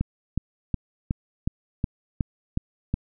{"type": "click train", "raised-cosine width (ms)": 5, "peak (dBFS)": -11, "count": 9, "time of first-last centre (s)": [0.01, 2.94], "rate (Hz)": 2.73, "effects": []}